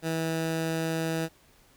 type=tone; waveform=15% pulse; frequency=162.5 Hz; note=E3; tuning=24 cents flat; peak=-21 dBFS; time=0.02-1.29 s; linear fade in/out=50 ms; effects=pink hiss -60 dBFS RMS until 1.76 s